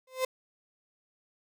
35% pulse tone with exponential growth, 517 Hz, C5, 21 cents flat, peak -22 dBFS, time 0.07-0.25 s, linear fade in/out 5 ms, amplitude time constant 39 ms, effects none

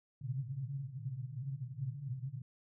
pink band-pass noise, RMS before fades -41 dBFS, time 0.21-2.42 s, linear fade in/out 5 ms, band 120 to 140 Hz, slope 96 dB/octave, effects none

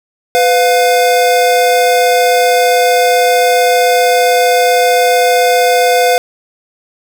square tone pair together, 500 / 707.1 Hz, B4 / F5, +21 / +21 cents, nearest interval tritone, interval 600 cents, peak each -11 dBFS, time 0.35-6.18 s, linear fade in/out 0 ms, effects none

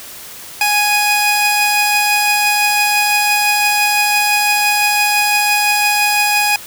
sawtooth tone pair together, 831.3 / 2488 Hz, G#5 / D#7, +1 / -1 cents, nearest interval octave + perfect fifth, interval 1898 cents, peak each -11 dBFS, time 0.61-6.56 s, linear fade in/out 2 ms, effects white hiss -33 dBFS RMS until 6.66 s

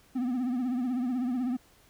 triangle tone with vibrato, 250 Hz, B3, 21 cents sharp, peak -25 dBFS, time 0.15-1.57 s, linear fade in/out 10 ms, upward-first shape triangle, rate 16 Hz, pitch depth 110 cents each way, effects pink hiss -61 dBFS RMS until 1.89 s

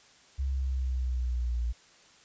sine linear sweep, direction down, 67.8 to 58.27 Hz, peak -27 dBFS, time 0.38-1.73 s, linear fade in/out 20 ms, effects white hiss -58 dBFS RMS until 2.24 s + resampled to 16000 Hz

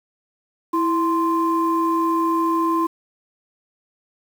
sine tone pair together, 329.6 / 1042.8 Hz, E4 / C6, 0 / -6 cents, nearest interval octave + minor sixth, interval 1994 cents, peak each -19 dBFS, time 0.73-2.87 s, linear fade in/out 10 ms, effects tanh soft clip ceiling -9 dBFS + 7-bit

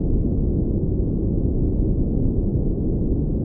pink low-pass noise, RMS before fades -20 dBFS, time 0-3.44 s, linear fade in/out 5 ms, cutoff 370 Hz, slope 24 dB/octave, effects none

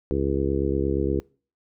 harmonic tone, 68.6 Hz, C#2, 17 cents flat, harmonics 1 / 2 / 3 / 4 / 5 / 6 / 7, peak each -28 / -30 / -33 / -30 / -27 / -28 / -32 dBFS, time 0.11-1.2 s, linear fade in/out 0 ms, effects noise-tail reverb RT60 0.4 s tail -24 dB re dry

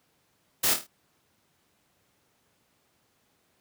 white noise with echo, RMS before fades -24 dBFS, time 0.63-0.74 s, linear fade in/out 10 ms, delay 26 ms, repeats 5, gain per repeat -6 dB, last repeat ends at 0.87 s, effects pink hiss -69 dBFS RMS until 3.6 s + high-pass 100 Hz 12 dB/octave

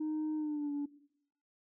sine tone with pitch glide, 308.7 to 288 Hz, D#4 to D4, -14 to -34 cents, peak -31 dBFS, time 0-0.86 s, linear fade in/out 10 ms, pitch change -120 cents, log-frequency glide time 0.36-0.72 s, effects noise-tail reverb RT60 0.7 s tail -18 dB re dry + tanh soft clip ceiling -31 dBFS

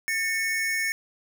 square tone pair together, 1797.8 / 2209 Hz, A6 / C#7, +37 / -7 cents, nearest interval major third, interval 356 cents, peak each -28 dBFS, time 0.08-0.92 s, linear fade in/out 0 ms, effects none

